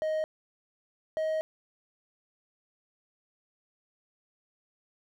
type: tone pair in turn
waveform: triangle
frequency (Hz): 625 / 630.1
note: D#5 / D#5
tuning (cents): +8 / +22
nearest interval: unison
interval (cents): 14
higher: second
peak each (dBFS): -25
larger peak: neither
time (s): 0.02-0.24 / 1.17-1.41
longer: second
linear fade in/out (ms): 0
effects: none